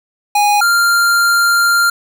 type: tone pair in turn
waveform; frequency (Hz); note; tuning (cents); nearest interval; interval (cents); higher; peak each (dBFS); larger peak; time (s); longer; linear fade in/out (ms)
square; 825 / 1392.9; G#5 / F6; -12 / -5; major sixth; 907; second; -10; neither; 0.35-0.61 / 0.61-1.9; second; 5
effects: 7-bit